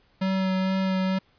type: tone with vibrato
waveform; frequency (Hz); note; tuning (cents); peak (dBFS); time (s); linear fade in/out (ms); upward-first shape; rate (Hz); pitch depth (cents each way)
square; 189.2; F#3; +39; -23; 0.21-1.19; 10; sine; 2.2; 13
effects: pink hiss -63 dBFS RMS until 1.38 s + resampled to 11025 Hz